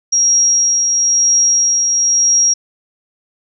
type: tone with tremolo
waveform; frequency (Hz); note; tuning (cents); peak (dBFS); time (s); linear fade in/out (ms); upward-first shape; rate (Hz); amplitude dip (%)
sine; 5640; F8; +16; -8; 0.12-2.54; 10; triangle; 1; 35
effects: none